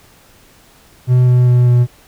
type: tone with pitch steps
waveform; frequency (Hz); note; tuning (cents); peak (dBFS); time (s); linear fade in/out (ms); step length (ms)
triangle; 125.4 / 124.32 / 123.25 / 122.18; B2 / B2 / B2 / B2; +27 / +12 / -3 / -18; -5; 1.07-1.87; 50; 200
effects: pink hiss -47 dBFS RMS until 2.07 s